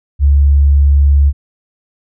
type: tone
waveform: sine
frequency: 70.8 Hz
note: C#2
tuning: 37 cents sharp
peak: -5 dBFS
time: 0.19-1.33 s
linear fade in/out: 50 ms
effects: none